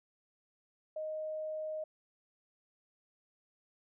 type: tone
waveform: sine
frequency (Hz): 622.3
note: D#5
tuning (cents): 0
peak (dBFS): -36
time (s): 0.96-1.84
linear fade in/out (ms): 5
effects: none